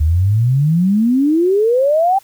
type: exponential sweep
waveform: sine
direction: up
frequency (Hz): 73.42 to 800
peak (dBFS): -10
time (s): 0-2.19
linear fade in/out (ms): 10
effects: white hiss -48 dBFS RMS until 2.23 s